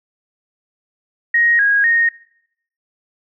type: tone with pitch steps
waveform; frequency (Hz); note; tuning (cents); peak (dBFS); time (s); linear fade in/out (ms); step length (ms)
sine; 1877 / 1643 / 1856; A#6 / G#6 / A#6; +11 / -19 / -8; -11; 1.34-2.09; 5; 250
effects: noise-tail reverb RT60 0.7 s tail -21 dB re dry